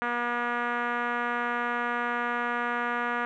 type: tone with low-pass filter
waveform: 5% pulse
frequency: 240.1 Hz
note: B3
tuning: 49 cents flat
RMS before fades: -29 dBFS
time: 0.02-3.25 s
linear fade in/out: 0 ms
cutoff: 1500 Hz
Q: 1.8
effects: none